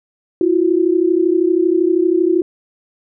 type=tone pair together; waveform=sine; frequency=332.8 / 365.5 Hz; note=E4 / F#4; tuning=+17 / -21 cents; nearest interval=major second; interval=162 cents; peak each=-14 dBFS; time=0.41-2.42 s; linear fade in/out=2 ms; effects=none